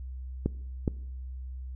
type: clicks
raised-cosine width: 3 ms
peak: -13 dBFS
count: 2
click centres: 0.46 / 0.878 s
effects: noise-tail reverb RT60 0.8 s tail -22 dB re dry + added 64 Hz sine -36 dBFS peak until 1.75 s